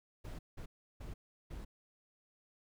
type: noise bursts at uneven times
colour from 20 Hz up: brown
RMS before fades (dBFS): -45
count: 4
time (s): 0.24-0.39 / 0.57-0.66 / 1-1.14 / 1.5-1.65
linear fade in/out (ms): 10
effects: none